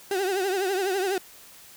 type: tone with vibrato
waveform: 35% pulse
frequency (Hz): 382.3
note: G4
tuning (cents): -43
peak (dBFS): -22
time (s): 0.11-1.18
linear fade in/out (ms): 2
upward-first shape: triangle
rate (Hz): 12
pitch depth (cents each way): 120
effects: white hiss -49 dBFS RMS until 1.76 s